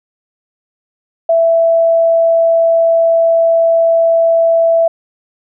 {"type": "tone", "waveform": "sine", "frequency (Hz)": 663, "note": "E5", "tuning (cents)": 10, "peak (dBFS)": -7, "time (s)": [1.29, 4.88], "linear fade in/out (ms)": 5, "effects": []}